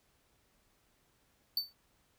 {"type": "tone with exponential decay", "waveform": "square", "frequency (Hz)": 4538, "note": "C#8", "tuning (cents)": 40, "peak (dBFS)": -27, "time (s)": [1.57, 1.73], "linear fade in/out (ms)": 2, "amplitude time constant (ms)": 33, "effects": ["pink hiss -72 dBFS RMS until 2.18 s"]}